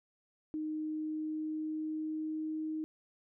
sine tone with pitch glide, 309.3 to 312.7 Hz, D#4 to D#4, -10 to +9 cents, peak -34 dBFS, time 0.54-2.84 s, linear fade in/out 0 ms, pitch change +19 cents, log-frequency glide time 0.66-2.63 s, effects none

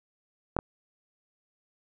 clicks, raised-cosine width 1 ms, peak -12 / -14 dBFS, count 2, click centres 0.566 / 0.589 s, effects none

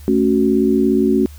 sine chord, F# minor, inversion first, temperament equal, 220 / 277.2 / 370 Hz, A3 / C#4 / F#4, 0 / 0 / 0 cents, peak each -16 dBFS, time 0.08-1.26 s, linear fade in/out 0 ms, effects added 74 Hz sine -34 dBFS peak until 1.38 s + white hiss -47 dBFS RMS until 1.38 s

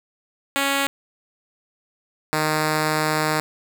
5% pulse tone pair in turn, 277.2 / 154.68 Hz, C#4 / D#3, 0 / -10 cents, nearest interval minor seventh, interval 1010 cents, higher first, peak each -8 dBFS, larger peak neither, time 0.56-0.87 / 2.33-3.4 s, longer second, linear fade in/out 0 ms, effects none

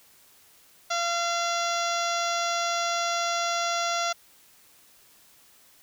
harmonic tone with a mistuned harmonic, 686 Hz, F5, 31 cents flat, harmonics 1 / 2 / 3 / 4 / 5 / 6 / 7 / 8 / 9 / 10, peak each -29 / -29 / -36 / -38 / -35 / -38 / -38 / -36 / -42 / -41 dBFS, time 0.9-4.13 s, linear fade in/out 10 ms, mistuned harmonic 8, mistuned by +50 cents, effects white hiss -57 dBFS RMS until 5.82 s

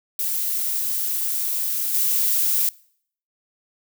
violet noise with level steps, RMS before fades -24 / -20 dBFS, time 0.19-2.69 s, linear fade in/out 2 ms, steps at 1.94 s, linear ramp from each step 2 ms, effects noise-tail reverb RT60 0.6 s tail -23 dB re dry

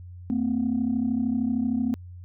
sine tone pair together, 225.1 / 258.2 Hz, A3 / C4, +40 / -23 cents, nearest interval major second, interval 237 cents, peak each -24 dBFS, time 0.3-1.94 s, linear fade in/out 0 ms, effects tanh soft clip ceiling -17 dBFS + added 89 Hz sine -39 dBFS peak until 2.24 s

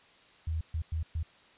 sine tone bursts at uneven times, 80.1 Hz, E2, 49 cents flat, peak -29 dBFS, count 4, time 0.47-0.61 / 0.74-0.82 / 0.92-1.03 / 1.15-1.23 s, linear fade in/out 5 ms, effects white hiss -59 dBFS RMS until 1.57 s + resampled to 8000 Hz

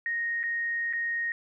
sine tone with dropouts, 1864.7 Hz, A#6, in tune, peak -27 dBFS, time 0.06-1.32 s, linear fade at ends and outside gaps 1 ms, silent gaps 0.431-0.437 / 0.928-0.934 s, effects none

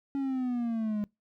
triangle exponential sweep, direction down, 279 to 205.8 Hz, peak -26 dBFS, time 0.15-1.04 s, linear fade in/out 0 ms, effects noise-tail reverb RT60 0.2 s tail -24 dB re dry

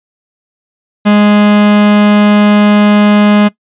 45% pulse tone, 207.7 Hz, G#3, in tune, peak -4 dBFS, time 1.05-3.49 s, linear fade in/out 20 ms, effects noise-tail reverb RT60 0.1 s tail -20 dB re dry + resampled to 8000 Hz

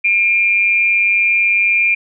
sine tone with amplitude modulation, 2392 Hz, D7, 31 cents sharp, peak -8 dBFS, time 0.04-1.95 s, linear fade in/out 10 ms, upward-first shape sine, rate 198 Hz, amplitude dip 55%, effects none

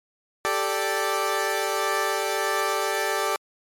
15% pulse chord, G suspended second, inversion none, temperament equal, 392 / 440 / 587.3 Hz, G4 / A4 / D5, 0 / 0 / 0 cents, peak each -21 dBFS, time 0.45-3.36 s, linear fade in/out 0 ms, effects MP3 64 kbps

